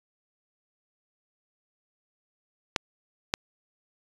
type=clicks; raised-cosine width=0.2 ms; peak=-6 dBFS; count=2; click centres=2.762 / 3.339 s; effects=resampled to 22050 Hz